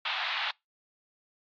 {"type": "band-pass noise", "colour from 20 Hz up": "white", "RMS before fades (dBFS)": -32, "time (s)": [0.05, 0.51], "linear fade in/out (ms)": 5, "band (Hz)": [740, 3900], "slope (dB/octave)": 48, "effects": ["noise-tail reverb RT60 0.2 s tail -25 dB re dry", "AAC 64 kbps"]}